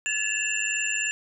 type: tone cluster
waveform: sine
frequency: 1721 / 2674 / 2777 / 7190 Hz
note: A6 / E7 / F7 / A8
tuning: -39 / +24 / -10 / +36 cents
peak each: -30 dBFS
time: 0.06-1.11 s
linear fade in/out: 0 ms
effects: none